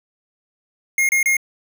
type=tone bursts; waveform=square; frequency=2141 Hz; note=C7; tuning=39 cents sharp; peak=-15 dBFS; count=3; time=0.98-1.368 s; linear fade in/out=2 ms; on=110 ms; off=29 ms; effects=none